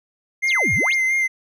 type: tone with vibrato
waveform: triangle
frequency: 2092 Hz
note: C7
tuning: 1 cent flat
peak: -15 dBFS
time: 0.42-1.28 s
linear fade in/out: 20 ms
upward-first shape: sine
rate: 4.4 Hz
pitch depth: 30 cents each way
type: exponential two-way sweep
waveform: sine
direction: down then up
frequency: 7459 to 82.7 to 7459 Hz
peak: -23 dBFS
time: 0.46-0.96 s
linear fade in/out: 50 ms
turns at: 0.74 s
effects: none